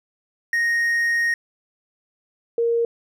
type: tone pair in turn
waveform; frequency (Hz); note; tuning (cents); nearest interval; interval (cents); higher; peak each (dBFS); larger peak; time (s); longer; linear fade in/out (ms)
triangle / sine; 1864.7 / 466.2; A#6 / A#4; 0 / 0; 2 octaves; 2400; first; -16 / -17; first; 0.53-1.34 / 2.58-2.85; first; 2
effects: none